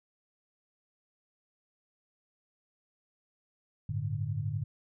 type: chord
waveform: sine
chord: G suspended second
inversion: none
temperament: equal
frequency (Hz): 98 / 110 / 146.83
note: G2 / A2 / D3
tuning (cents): 0 / 0 / 0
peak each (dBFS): -36 / -34 / -35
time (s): 3.89-4.64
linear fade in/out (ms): 5
effects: none